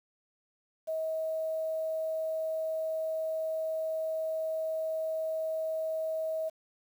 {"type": "tone with quantisation", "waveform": "sine", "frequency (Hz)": 638, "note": "D#5", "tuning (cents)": 43, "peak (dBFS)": -30, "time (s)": [0.87, 6.5], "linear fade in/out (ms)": 20, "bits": 9, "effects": []}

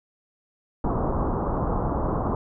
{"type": "low-pass noise", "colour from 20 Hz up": "pink", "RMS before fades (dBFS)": -25, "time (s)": [0.84, 2.35], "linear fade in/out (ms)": 2, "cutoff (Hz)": 1200, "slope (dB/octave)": 48, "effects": []}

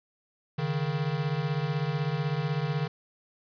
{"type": "beating tone pair", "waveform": "square", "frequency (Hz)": [139.8, 155.8], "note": ["C#3", "D#3"], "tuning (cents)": [15, 3], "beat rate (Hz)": 16, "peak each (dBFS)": [-31, -30], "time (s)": [0.58, 2.88], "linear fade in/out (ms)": 10, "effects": ["resampled to 11025 Hz", "9-bit"]}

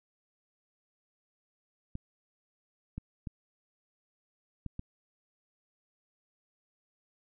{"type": "clicks", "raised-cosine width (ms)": 5, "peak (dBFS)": -25, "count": 5, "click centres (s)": [1.954, 2.98, 3.272, 4.663, 4.794], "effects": []}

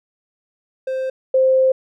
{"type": "tone pair in turn", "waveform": ["triangle", "sine"], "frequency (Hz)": [523.3, 523.3], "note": ["C5", "C5"], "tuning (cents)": [0, 0], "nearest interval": "unison", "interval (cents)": 0, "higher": "neither", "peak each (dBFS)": [-18, -11], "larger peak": "second", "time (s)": [[0.87, 1.1], [1.34, 1.72]], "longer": "second", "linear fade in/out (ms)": 5, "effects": []}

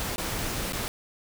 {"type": "noise with dropouts", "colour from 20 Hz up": "pink", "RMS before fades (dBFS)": -31, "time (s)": [0, 0.88], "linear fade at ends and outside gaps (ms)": 0, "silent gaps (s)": [[0.16, 0.181], [0.723, 0.732]], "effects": []}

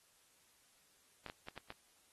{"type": "clicks", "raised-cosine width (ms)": 0.3, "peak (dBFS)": -30, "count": 5, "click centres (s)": [1.263, 1.299, 1.485, 1.577, 1.704], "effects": ["white hiss -70 dBFS RMS until 2.12 s", "AAC 32 kbps"]}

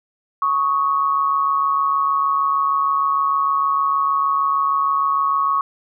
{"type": "tone pair together", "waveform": "sine", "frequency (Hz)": [1110.5, 1257], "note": ["C#6", "D#6"], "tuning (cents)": [3, 17], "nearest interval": "major second", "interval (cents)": 214, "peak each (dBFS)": [-16, -24], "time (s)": [0.42, 5.61], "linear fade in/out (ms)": 2, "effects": []}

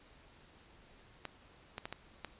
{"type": "clicks", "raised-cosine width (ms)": 0.3, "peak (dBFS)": -24, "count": 5, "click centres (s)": [1.253, 1.781, 1.855, 1.926, 2.247], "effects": ["pink hiss -61 dBFS RMS until 2.39 s", "resampled to 8000 Hz"]}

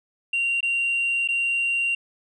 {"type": "tone with dropouts", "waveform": "sine", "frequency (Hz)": 2763, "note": "F7", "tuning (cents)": -19, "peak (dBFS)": -19, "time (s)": [0.33, 1.95], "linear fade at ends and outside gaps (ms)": 5, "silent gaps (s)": [[0.607, 0.628], [1.277, 1.286]], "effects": ["tanh soft clip ceiling -18 dBFS"]}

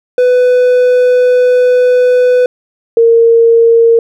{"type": "tone pair in turn", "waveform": ["triangle", "sine"], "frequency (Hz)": [498.3, 461.1], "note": ["B4", "A#4"], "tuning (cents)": [15, -19], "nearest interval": "minor second", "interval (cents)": 134, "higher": "first", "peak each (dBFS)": -3, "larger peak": "neither", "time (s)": [[0.18, 2.46], [2.97, 3.99]], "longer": "first", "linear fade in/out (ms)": 2, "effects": []}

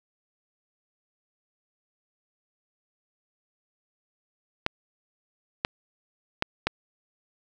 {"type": "clicks", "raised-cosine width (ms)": 0.3, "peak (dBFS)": -7, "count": 4, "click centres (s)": [4.664, 5.649, 6.424, 6.67], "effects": []}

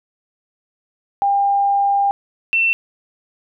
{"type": "tone pair in turn", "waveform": "sine", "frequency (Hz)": [800, 2691], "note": ["G5", "E7"], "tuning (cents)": [35, 35], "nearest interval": "octave + major sixth", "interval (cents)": 2100, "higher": "second", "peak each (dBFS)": -13, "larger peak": "neither", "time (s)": [[1.22, 2.11], [2.53, 2.73]], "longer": "first", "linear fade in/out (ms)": 0, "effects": []}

